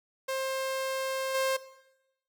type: tone with level steps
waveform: sawtooth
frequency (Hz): 530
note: C5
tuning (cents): +22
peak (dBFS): -26 / -22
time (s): 0.28-1.57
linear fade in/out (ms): 10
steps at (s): 1.34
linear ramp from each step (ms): 10
effects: noise-tail reverb RT60 0.9 s tail -17 dB re dry